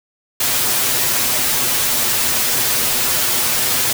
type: noise with comb filter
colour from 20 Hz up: white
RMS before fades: -17 dBFS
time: 0.4-3.93 s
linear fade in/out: 5 ms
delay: 8.1 ms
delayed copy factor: +0.7
effects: none